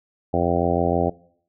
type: harmonic tone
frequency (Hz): 86.4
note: F2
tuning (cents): -18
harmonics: 1 / 2 / 3 / 4 / 5 / 6 / 7 / 8 / 9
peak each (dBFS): -27 / -27 / -27 / -27 / -27 / -27 / -27 / -27 / -27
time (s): 0.33-1.1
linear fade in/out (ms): 10
effects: noise-tail reverb RT60 0.6 s tail -21 dB re dry